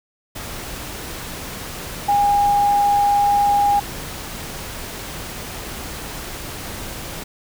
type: tone in noise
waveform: sine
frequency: 814 Hz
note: G#5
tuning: 35 cents flat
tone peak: -13 dBFS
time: 2.08-3.8 s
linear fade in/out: 10 ms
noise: pink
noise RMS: -31 dBFS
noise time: 0.35-7.24 s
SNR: +15 dB
effects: none